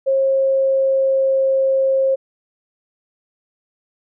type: tone with pitch glide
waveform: sine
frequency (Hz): 538 to 534.9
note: C5 to C5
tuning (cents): +48 to +38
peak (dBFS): -13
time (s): 0.06-2.16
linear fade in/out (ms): 20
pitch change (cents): -10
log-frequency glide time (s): 0.18-1.47
effects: none